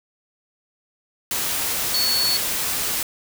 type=tone in noise; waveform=sine; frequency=4419 Hz; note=C#8; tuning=6 cents flat; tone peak=-19 dBFS; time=1.94-2.37 s; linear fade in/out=2 ms; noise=white; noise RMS=-24 dBFS; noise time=1.31-3.03 s; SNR=+2 dB; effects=none